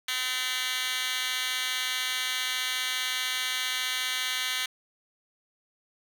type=tone with high-pass filter; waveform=10% pulse; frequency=255.2 Hz; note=C4; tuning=43 cents flat; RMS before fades=-30 dBFS; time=0.08-4.66 s; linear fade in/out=5 ms; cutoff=2500 Hz; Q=5.2; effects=none